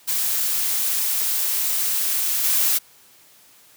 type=noise with level steps; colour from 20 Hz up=blue; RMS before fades=-22 / -19 dBFS; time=0.07-2.79 s; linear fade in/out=20 ms; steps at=2.44 s; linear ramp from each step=2 ms; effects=white hiss -52 dBFS RMS until 3.76 s + high-pass 80 Hz 12 dB/octave